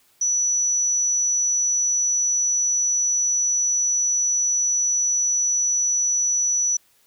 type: tone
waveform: sine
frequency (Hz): 5920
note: F#8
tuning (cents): 0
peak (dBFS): -18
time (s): 0.21-6.77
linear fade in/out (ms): 5
effects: white hiss -60 dBFS RMS until 7.06 s